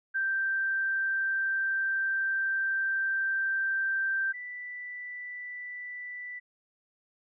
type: tone pair in turn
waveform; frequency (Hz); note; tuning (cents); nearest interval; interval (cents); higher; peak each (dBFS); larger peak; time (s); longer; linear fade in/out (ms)
sine; 1568 / 1975.6; G6 / B6; 0 / 0; major third; 400; second; -26 / -37; first; 0.14-4.33 / 4.33-6.4; first; 20
effects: none